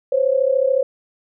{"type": "tone pair together", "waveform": "sine", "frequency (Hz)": [515, 548.8], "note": ["C5", "C#5"], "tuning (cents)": [-28, -17], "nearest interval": "minor second", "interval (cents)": 111, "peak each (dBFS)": -17, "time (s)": [0.12, 0.83], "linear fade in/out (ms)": 5, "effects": []}